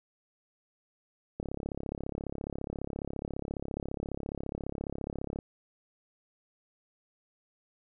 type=click train; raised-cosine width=2 ms; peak=-22 dBFS; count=139; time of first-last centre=1.4-5.388 s; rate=34.6 Hz; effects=none